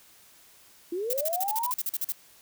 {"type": "linear sweep", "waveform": "sine", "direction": "up", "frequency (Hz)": [329.6, 1019], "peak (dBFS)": -28, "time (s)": [0.92, 1.72], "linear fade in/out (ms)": 5}
{"type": "noise bursts", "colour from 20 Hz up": "violet", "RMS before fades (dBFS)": -29, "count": 14, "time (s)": [1.1, 2.121], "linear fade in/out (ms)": 2, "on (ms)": 33, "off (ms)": 43}
{"effects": ["white hiss -56 dBFS RMS until 2.41 s"]}